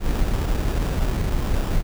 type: noise with sample-and-hold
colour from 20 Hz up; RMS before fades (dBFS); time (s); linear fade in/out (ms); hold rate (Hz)
brown; -21; 0-1.83; 50; 2100
effects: none